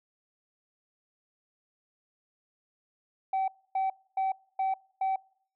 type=tone bursts; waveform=sine; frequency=767 Hz; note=G5; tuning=38 cents flat; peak=-23 dBFS; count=5; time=3.33-5.16 s; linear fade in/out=5 ms; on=150 ms; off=270 ms; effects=noise-tail reverb RT60 0.6 s tail -26 dB re dry + tanh soft clip ceiling -24 dBFS